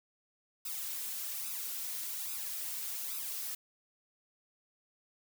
blue noise with flanger, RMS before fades -39 dBFS, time 0.65-3.55 s, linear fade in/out 5 ms, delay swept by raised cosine 0.79 to 4.09 ms, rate 1.2 Hz, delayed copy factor +0.8, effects none

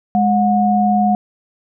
sine tone pair together, 207.7 / 726.2 Hz, G#3 / F#5, 0 / -33 cents, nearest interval octave + minor seventh, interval 2167 cents, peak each -14 dBFS, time 0.15-1.15 s, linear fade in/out 0 ms, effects none

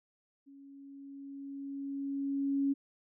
sine tone with level ramp, 277.2 Hz, C#4, in tune, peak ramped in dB -52 to -26 dBFS, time 0.46-2.74 s, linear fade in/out 20 ms, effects none

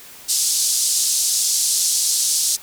white band-pass noise, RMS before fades -19 dBFS, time 0.28-2.57 s, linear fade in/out 20 ms, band 4500 to 9600 Hz, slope 24 dB/octave, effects white hiss -41 dBFS RMS until 2.62 s

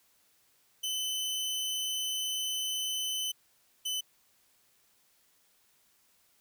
sawtooth tone pair in turn, 3034 / 3019 Hz, F#7 / F#7, +43 / +34 cents, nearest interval unison, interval 9 cents, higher first, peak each -28 dBFS, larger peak neither, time 0.83-3.32 / 3.85-4.01 s, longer first, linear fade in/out 10 ms, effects white hiss -68 dBFS RMS until 6.4 s

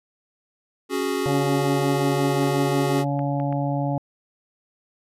square chord, C# suspended fourth, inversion none, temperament equal, 277.2 / 370 / 415.3 Hz, C#4 / F#4 / G#4, 0 / 0 / 0 cents, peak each -28 / -27 / -28 dBFS, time 0.89-3.05 s, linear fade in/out 50 ms
harmonic tone, 141.4 Hz, C#3, 35 cents sharp, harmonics 1 / 2 / 4 / 5 / 6, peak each -24 / -27 / -30 / -31 / -32 dBFS, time 1.26-3.98 s, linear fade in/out 0 ms
clicks, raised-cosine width 0.5 ms, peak -24 dBFS, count 6, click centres 2.431 / 2.473 / 2.988 / 3.192 / 3.4 / 3.526 s
effects resampled to 32000 Hz

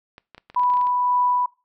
clicks, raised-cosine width 0.3 ms, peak -26 dBFS, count 12, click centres 0.181 / 0.347 / 0.38 / 0.5 / 0.546 / 0.595 / 0.635 / 0.701 / 0.738 / 0.771 / 0.813 / 0.87 s
sine tone with tremolo, 987.8 Hz, B5, in tune, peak -16 dBFS, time 0.56-1.46 s, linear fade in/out 5 ms, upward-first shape sine, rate 1.9 Hz, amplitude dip 25%
effects noise-tail reverb RT60 0.3 s tail -22 dB re dry

